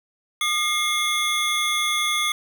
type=tone cluster; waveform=square; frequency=1218 / 2134 / 3426 Hz; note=D#6 / C7 / A7; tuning=-37 / +34 / -47 cents; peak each=-27 / -25 / -25 dBFS; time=0.41-2.32 s; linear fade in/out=2 ms; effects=none